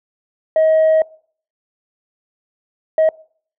sine tone bursts at uneven times, 634 Hz, D#5, 32 cents sharp, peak -8 dBFS, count 2, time 0.56-1.02 / 2.98-3.09 s, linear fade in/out 2 ms, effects noise-tail reverb RT60 0.5 s tail -23 dB re dry + tanh soft clip ceiling -8 dBFS

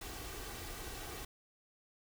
pink noise with comb filter, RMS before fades -45 dBFS, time 0.01-1.25 s, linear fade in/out 5 ms, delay 2.6 ms, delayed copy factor +0.5, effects none

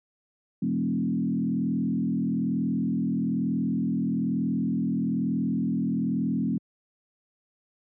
sine tone with frequency modulation, 220 Hz, A3, in tune, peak -23 dBFS, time 0.62-6.58 s, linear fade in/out 5 ms, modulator 41.1 Hz, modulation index 1.5, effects high-pass 100 Hz 12 dB/octave

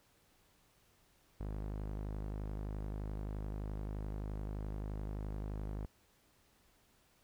sawtooth tone with low-pass filter, 51.6 Hz, G#1, 10 cents flat, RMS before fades -41 dBFS, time 1.4-5.86 s, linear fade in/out 5 ms, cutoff 1100 Hz, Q 0.5, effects pink hiss -70 dBFS RMS until 7.23 s

